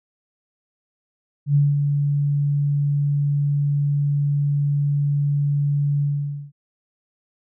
sine tone with ADSR envelope, 143.7 Hz, D3, 37 cents flat, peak -12 dBFS, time 1.46-6.52 s, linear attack 93 ms, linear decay 200 ms, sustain -5 dB, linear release 500 ms, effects none

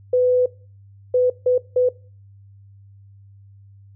sine tone bursts at uneven times, 500 Hz, B4, 21 cents sharp, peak -13 dBFS, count 4, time 0.13-0.46 / 1.14-1.3 / 1.46-1.58 / 1.76-1.89 s, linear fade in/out 5 ms, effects noise-tail reverb RT60 0.4 s tail -22 dB re dry + added 99 Hz sine -44 dBFS peak until 3.95 s

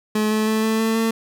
30% pulse tone with pitch steps, 214.1 / 216.3 / 218.6 / 220.9 / 223.2 / 225.5 Hz, A3 / A3 / A3 / A3 / A3 / A3, -47 / -29 / -11 / +7 / +25 / +43 cents, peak -15 dBFS, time 0.15-1.11 s, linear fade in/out 5 ms, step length 160 ms, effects none

